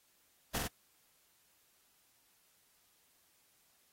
pink noise with echo, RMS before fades -35 dBFS, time 0.54-0.59 s, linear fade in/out 10 ms, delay 44 ms, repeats 2, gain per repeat -2 dB, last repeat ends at 0.678 s, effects white hiss -71 dBFS RMS until 3.92 s + AAC 48 kbps

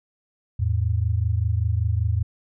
sine tone pair together, 83.23 / 108.4 Hz, E2 / A2, +17 / -25 cents, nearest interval perfect fourth, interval 458 cents, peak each -22 dBFS, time 0.59-2.23 s, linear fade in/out 10 ms, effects none

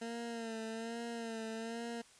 20% pulse tone with vibrato, 228.4 Hz, A#3, 35 cents flat, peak -35 dBFS, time 0.01-2.02 s, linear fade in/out 10 ms, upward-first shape sine, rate 1.2 Hz, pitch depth 46 cents each way, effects white hiss -62 dBFS RMS until 2.19 s + resampled to 22050 Hz

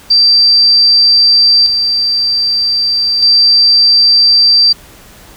sine tone with tremolo, 4687 Hz, D8, 4 cents flat, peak -4 dBFS, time 0.1-4.73 s, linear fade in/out 10 ms, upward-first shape square, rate 0.32 Hz, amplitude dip 45%, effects pink hiss -38 dBFS RMS until 5.36 s

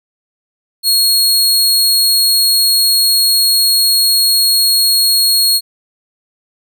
sawtooth tone, 4304 Hz, C8, 48 cents sharp, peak -6 dBFS, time 0.83-5.61 s, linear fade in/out 50 ms, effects none

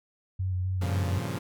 sine tone with vibrato, 92.5 Hz, F#2, in tune, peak -26 dBFS, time 0.39-1.19 s, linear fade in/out 10 ms, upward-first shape square, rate 3.9 Hz, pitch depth 21 cents each way
sawtooth chord, G half-diminished seventh, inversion none, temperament equal, 98 / 116.54 / 138.59 / 174.61 Hz, G2 / Bb2 / Db3 / F3, 0 / 0 / 0 / 0 cents, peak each -32 dBFS, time 0.81-1.39 s, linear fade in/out 10 ms
effects none

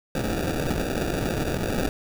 blue noise with sample-and-hold, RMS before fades -26 dBFS, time 0.15-1.89 s, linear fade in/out 2 ms, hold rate 1050 Hz, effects none

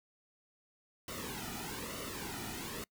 pink noise with flanger, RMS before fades -42 dBFS, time 1.08-2.84 s, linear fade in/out 2 ms, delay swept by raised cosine 1.2 to 1.88 ms, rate 1.1 Hz, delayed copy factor -0.7, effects noise-tail reverb RT60 0.1 s tail -25 dB re dry

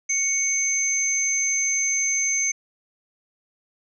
sine tone pair together, 2217 / 6256 Hz, C#7 / G8, 0 / -4 cents, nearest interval octave + tritone, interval 1796 cents, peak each -26 / -21 dBFS, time 0.09-2.52 s, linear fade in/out 10 ms, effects none

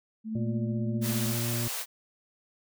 sine tone with tremolo, 220 Hz, A3, in tune, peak -29 dBFS, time 0.24-1.36 s, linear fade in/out 50 ms, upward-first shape sine, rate 13 Hz, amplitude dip 40%
harmonic tone, 117.5 Hz, A#2, 14 cents sharp, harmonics 1 / 2 / 3 / 5, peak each -30 / -36 / -40 / -44 dBFS, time 0.35-1.68 s, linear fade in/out 5 ms
white high-pass noise, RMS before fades -34 dBFS, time 1.01-1.86 s, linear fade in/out 50 ms, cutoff 460 Hz, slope 24 dB/octave
effects none

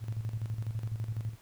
sine tone with tremolo, 110.7 Hz, A2, 11 cents sharp, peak -30 dBFS, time 0-1.36 s, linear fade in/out 50 ms, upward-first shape square, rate 12 Hz, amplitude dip 65%, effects pink hiss -60 dBFS RMS until 1.41 s

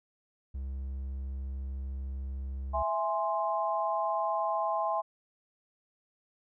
triangle tone, 66.8 Hz, C2, 36 cents sharp, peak -32 dBFS, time 0.54-2.83 s, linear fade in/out 10 ms
sine chord, E augmented, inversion none, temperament equal, 659.3 / 830.6 / 1046.5 Hz, E5 / G#5 / B#5, 0 / 0 / 0 cents, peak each -32 dBFS, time 2.73-5.02 s, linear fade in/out 20 ms
effects none

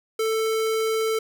square tone, 442.7 Hz, A4, 11 cents sharp, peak -22 dBFS, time 0.19-1.19 s, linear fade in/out 5 ms, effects none

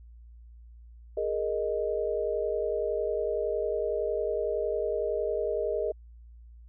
sine chord, Ab suspended second, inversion none, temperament equal, 415.3 / 466.2 / 622.3 Hz, Ab4 / Bb4 / Eb5, 0 / 0 / 0 cents, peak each -31 dBFS, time 1.17-5.92 s, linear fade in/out 5 ms, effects added 58 Hz sine -47 dBFS peak until 6.68 s

